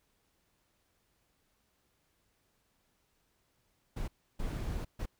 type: noise bursts at uneven times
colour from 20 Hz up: brown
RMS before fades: -36 dBFS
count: 3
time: 3.96-4.08 / 4.39-4.85 / 4.99-5.06 s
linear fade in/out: 10 ms
effects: pink hiss -75 dBFS RMS until 5.19 s